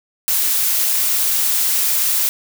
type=noise; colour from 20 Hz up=blue; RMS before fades=-17 dBFS; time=0.28-2.29 s; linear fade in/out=0 ms; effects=none